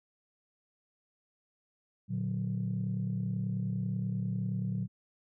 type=chord; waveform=sine; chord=Bb augmented; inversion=none; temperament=equal; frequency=116.54 / 146.83 / 185 Hz; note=Bb2 / D3 / F#3; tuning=0 / 0 / 0 cents; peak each=-33 / -37 / -33 dBFS; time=2.08-4.88 s; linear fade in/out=50 ms; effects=tanh soft clip ceiling -24 dBFS